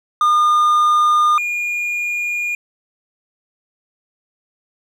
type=tone pair in turn; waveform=triangle; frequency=1214 / 2428 Hz; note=D#6 / D#7; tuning=-43 / -43 cents; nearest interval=octave; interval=1200 cents; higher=second; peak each=-9 / -17 dBFS; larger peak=first; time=0.21-1.38 / 1.38-2.55 s; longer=neither; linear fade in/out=2 ms; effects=none